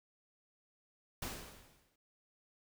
pink noise with exponential decay, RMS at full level -39 dBFS, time 1.22-1.96 s, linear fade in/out 5 ms, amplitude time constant 160 ms, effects none

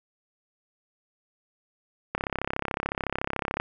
click train, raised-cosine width 0.5 ms, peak -12 dBFS, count 50, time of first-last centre 2.15-3.6 s, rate 33.8 Hz, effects none

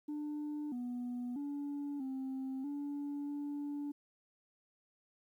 sine tone with pitch steps, 297.4 / 244.9 / 286.5 / 264.6 / 287.1 / 289.1 Hz, D4 / B3 / D4 / C4 / D4 / D4, +22 / -14 / -43 / +20 / -39 / -27 cents, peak -35 dBFS, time 0.08-3.92 s, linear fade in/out 10 ms, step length 640 ms, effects tanh soft clip ceiling -36 dBFS + 12-bit

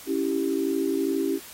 sine chord, C# diminished, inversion none, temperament equal, 277.2 / 329.6 / 392 Hz, C#4 / E4 / G4, 0 / 0 / 0 cents, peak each -27 / -27 / -27 dBFS, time 0.06-1.4 s, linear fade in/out 50 ms, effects white hiss -44 dBFS RMS until 1.53 s + AAC 48 kbps

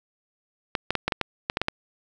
clicks, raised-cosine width 0.3 ms, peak -7 dBFS, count 10, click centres 0.752 / 0.906 / 0.953 / 1.08 / 1.122 / 1.213 / 1.499 / 1.571 / 1.616 / 1.684 s, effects 8-bit

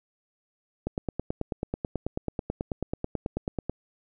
click train, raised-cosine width 2 ms, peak -15 dBFS, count 27, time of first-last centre 0.87-3.696 s, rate 9.2 Hz, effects none

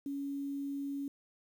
sine tone with quantisation, 280 Hz, C#4, 18 cents sharp, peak -35 dBFS, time 0.06-1.08 s, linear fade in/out 2 ms, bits 10, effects none

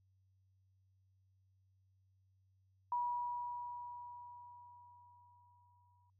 sine tone with exponential decay, 968 Hz, B5, 35 cents flat, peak -33 dBFS, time 2.92-6.1 s, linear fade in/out 2 ms, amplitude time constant 690 ms, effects added 95 Hz sine -70 dBFS peak until 6.19 s

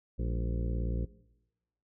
harmonic tone with a mistuned harmonic, 57.9 Hz, A#1, 11 cents flat, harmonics 1 / 2 / 3 / 4 / 5 / 6 / 7 / 8 / 9, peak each -31 / -37 / -41 / -43 / -45 / -47 / -48 / -49 / -50 dBFS, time 0.18-1.06 s, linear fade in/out 20 ms, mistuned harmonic 4, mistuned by -140 cents, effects noise-tail reverb RT60 1.0 s tail -20 dB re dry

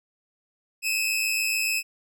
sawtooth tone pair together, 2530 / 2637 Hz, D#7 / E7, +28 / 0 cents, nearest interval minor second, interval 72 cents, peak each -23 dBFS, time 0.82-1.83 s, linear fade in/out 50 ms, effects none

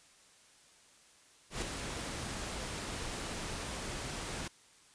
pink noise with ADSR envelope, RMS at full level -35 dBFS, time 1.5-4.48 s, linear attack 120 ms, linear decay 5 ms, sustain -5 dB, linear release 4 ms, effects white hiss -62 dBFS RMS until 4.94 s + resampled to 22050 Hz

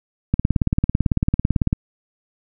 click train, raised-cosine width 5 ms, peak -4 dBFS, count 26, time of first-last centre 0.34-1.729 s, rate 18 Hz, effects none

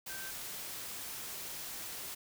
sine tone in noise, 1556 Hz, G6, 13 cents flat, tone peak -46 dBFS, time 0.09-0.31 s, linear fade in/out 10 ms, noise white, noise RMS -43 dBFS, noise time 0.06-2.15 s, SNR -6 dB, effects none

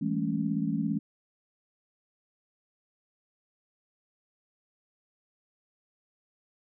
sine chord, A major seventh, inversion second, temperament equal with one note detuned, 164.81 / 202.3 / 220 / 277.2 Hz, E3 / G#3 / A3 / C#4, 0 / -45 / 0 / 0 cents, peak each -32 dBFS, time 0.01-0.99 s, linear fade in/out 10 ms, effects none

